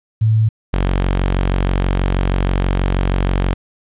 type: tone pair in turn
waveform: sine / sawtooth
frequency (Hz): 110 / 46.25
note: A2 / F#1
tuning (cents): 0 / 0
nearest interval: octave + minor third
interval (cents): 1500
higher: first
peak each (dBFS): -10 / -10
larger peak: neither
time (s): 0.21-0.49 / 0.73-3.54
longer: second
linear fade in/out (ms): 10
effects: resampled to 8000 Hz + 8-bit